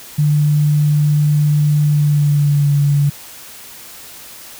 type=tone with pitch glide; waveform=sine; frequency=148.6 to 143.37 Hz; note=D3 to D3; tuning=+21 to -41 cents; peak=-10 dBFS; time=0.18-3.1 s; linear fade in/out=10 ms; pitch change=-62 cents; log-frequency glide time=1.83-2.74 s; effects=white hiss -36 dBFS RMS until 4.59 s